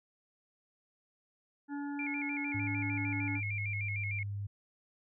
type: harmonic tone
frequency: 286.2 Hz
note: D4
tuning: 45 cents flat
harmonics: 1 / 3 / 5 / 6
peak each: -36 / -46 / -50 / -52 dBFS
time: 1.68-3.41 s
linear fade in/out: 50 ms
type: tone with vibrato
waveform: sine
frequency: 2267 Hz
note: C#7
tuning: 38 cents sharp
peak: -36 dBFS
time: 1.99-4.23 s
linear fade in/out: 2 ms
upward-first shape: square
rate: 6.6 Hz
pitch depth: 73 cents each way
type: tone with pitch glide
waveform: sine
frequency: 104.5 to 100.94 Hz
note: G#2 to G#2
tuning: +11 to -49 cents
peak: -35 dBFS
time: 2.54-4.47 s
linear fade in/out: 10 ms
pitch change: -60 cents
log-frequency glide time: 2.79-4.13 s
effects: none